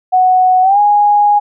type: tone with pitch glide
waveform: sine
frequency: 740 to 825.8 Hz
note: F#5 to G#5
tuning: 0 to -10 cents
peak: -6 dBFS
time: 0.12-1.4 s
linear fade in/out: 20 ms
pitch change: +190 cents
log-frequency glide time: 0.62-0.79 s
effects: none